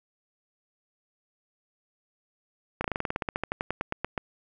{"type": "slowing click train", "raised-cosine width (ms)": 0.5, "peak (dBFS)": -13, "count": 20, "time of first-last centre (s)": [2.81, 4.178], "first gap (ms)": 33, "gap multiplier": 1.08, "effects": []}